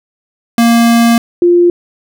square / sine tone pair in turn, 233.1 / 349.3 Hz, A#3 / F4, 0 / 0 cents, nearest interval perfect fifth, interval 700 cents, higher second, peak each -6 / -4 dBFS, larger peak second, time 0.58-1.18 / 1.42-1.7 s, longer first, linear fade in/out 2 ms, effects none

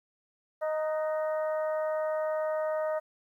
harmonic tone with a mistuned harmonic, 311.1 Hz, D#4, in tune, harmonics 2 / 3 / 4 / 5 / 6, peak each -28 / -40 / -40 / -47 / -46 dBFS, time 0.61-3 s, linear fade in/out 20 ms, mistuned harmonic 5, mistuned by -50 cents, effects 11-bit

